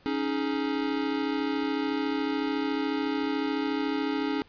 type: chord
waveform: square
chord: C# suspended second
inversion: none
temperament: equal with one note detuned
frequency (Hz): 277.2 / 311.1 / 419.2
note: C#4 / D#4 / G#4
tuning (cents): 0 / 0 / +16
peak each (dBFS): -30 / -32 / -34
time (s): 0.06-4.42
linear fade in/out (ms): 0
effects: pink hiss -58 dBFS RMS until 4.48 s + resampled to 11025 Hz